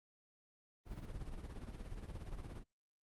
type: noise with tremolo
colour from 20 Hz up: brown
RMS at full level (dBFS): -44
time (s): 0.85-2.64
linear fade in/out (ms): 50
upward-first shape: sine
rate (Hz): 17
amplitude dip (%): 60
effects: Opus 32 kbps